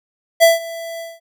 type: tone with ADSR envelope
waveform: square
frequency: 665 Hz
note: E5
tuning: 15 cents sharp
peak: -6 dBFS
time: 0.4-1.2 s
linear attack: 29 ms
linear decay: 160 ms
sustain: -21 dB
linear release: 200 ms
effects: none